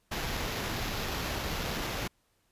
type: noise with sample-and-hold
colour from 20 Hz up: pink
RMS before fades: -34 dBFS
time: 0.11-2.08 s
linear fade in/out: 10 ms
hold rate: 8820 Hz
effects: pink hiss -72 dBFS RMS until 2.51 s + resampled to 32000 Hz